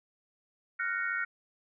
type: chord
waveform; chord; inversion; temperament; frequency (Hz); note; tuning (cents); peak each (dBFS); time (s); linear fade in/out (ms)
sine; Gb major seventh; third; equal with one note detuned; 1396.9 / 1491.1 / 1864.7 / 2217; F6 / Gb6 / Bb6 / Db7; 0 / +13 / 0 / 0; -34 / -35 / -35 / -39; 0.79-1.25; 10
effects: none